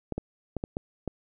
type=clicks; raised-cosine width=2 ms; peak=-17 dBFS; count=6; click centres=0.123 / 0.18 / 0.567 / 0.639 / 0.769 / 1.077 s; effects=none